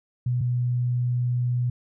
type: tone pair in turn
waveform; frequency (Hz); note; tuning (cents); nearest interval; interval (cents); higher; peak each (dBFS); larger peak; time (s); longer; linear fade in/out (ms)
sine; 123.47 / 122.99; B2 / B2; 0 / -7; unison; 7; first; -21; neither; 0.26-0.41 / 0.41-1.7; second; 5
effects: none